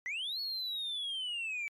sine linear two-way sweep, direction up then down, 1932 to 4399 to 2284 Hz, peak -32 dBFS, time 0.06-1.68 s, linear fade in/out 0 ms, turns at 0.4 s, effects tanh soft clip ceiling -33 dBFS + MP3 96 kbps

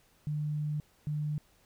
sine tone bursts at uneven times, 150 Hz, D3, 37 cents sharp, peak -30 dBFS, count 2, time 0.27-0.8 / 1.07-1.38 s, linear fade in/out 0 ms, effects pink hiss -66 dBFS RMS until 1.65 s

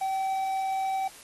triangle tone with quantisation, 769 Hz, G5, 33 cents flat, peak -24 dBFS, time 0.01-1.08 s, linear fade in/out 5 ms, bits 8, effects white hiss -49 dBFS RMS until 1.23 s + AAC 32 kbps

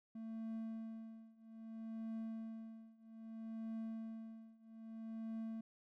triangle tone with tremolo, 223.8 Hz, A3, 30 cents sharp, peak -39 dBFS, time 0.15-5.61 s, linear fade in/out 5 ms, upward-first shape triangle, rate 0.62 Hz, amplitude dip 95%, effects none

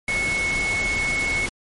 sine tone in noise, 2197 Hz, C#7, 16 cents flat, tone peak -21 dBFS, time 0.08-1.46 s, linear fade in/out 2 ms, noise pink, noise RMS -29 dBFS, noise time 0.08-1.49 s, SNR +5 dB, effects MP3 48 kbps

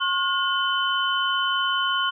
sine tone cluster, 1080 / 1435 / 3042 Hz, C#6 / F6 / F#7, -45 / +47 / +47 cents, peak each -25 dBFS, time 0-2.11 s, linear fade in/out 20 ms, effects none

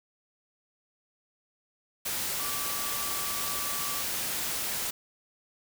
sine tone in noise, 1157 Hz, D6, 26 cents flat, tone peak -39 dBFS, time 2.39-4.02 s, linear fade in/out 10 ms, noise white, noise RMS -32 dBFS, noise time 2.05-4.91 s, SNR -10 dB, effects none

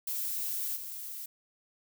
violet noise with level steps, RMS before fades -34 / -41 dBFS, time 0.07-1.26 s, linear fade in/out 5 ms, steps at 0.75 s, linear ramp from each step 20 ms, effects none

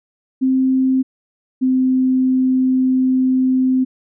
sine tone pair in turn, 261.6 / 258.6 Hz, C4 / C4, 0 / -20 cents, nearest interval unison, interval 20 cents, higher first, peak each -12 dBFS, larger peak neither, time 0.41-1.03 / 1.61-3.85 s, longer second, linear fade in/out 20 ms, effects none

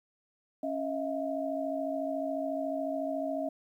sine tone cluster, 276 / 637 / 691 Hz, C#4 / D#5 / F5, -7 / +41 / -19 cents, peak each -35 / -33 / -38 dBFS, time 0.63-3.49 s, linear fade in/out 5 ms, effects 11-bit

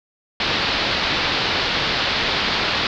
white low-pass noise, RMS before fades -21 dBFS, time 0.4-2.87 s, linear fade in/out 2 ms, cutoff 4600 Hz, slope 48 dB/octave, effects none

